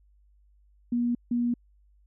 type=tone pair in turn; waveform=sine; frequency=239.9 / 239.9 Hz; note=A#3 / A#3; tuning=+50 / +50 cents; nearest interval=unison; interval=0 cents; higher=neither; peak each=-23 dBFS; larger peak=neither; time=0.92-1.15 / 1.31-1.54 s; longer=neither; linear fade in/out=5 ms; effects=added 50 Hz sine -58 dBFS peak until 2.06 s